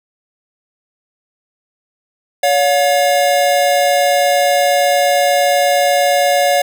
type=tone pair together; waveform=square; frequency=566.5 / 715 Hz; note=C#5 / F5; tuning=+37 / +41 cents; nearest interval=major third; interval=404 cents; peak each=-14 dBFS; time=2.43-6.62 s; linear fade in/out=5 ms; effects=none